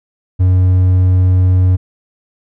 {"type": "tone", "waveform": "triangle", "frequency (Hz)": 92, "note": "F#2", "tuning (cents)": -9, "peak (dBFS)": -5, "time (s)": [0.39, 1.77], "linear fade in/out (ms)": 20, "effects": []}